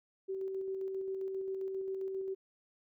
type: tone with tremolo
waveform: sine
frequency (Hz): 383.8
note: G4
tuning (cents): -37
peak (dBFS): -34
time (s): 0.28-2.35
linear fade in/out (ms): 20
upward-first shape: square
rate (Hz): 7.5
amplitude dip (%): 25
effects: none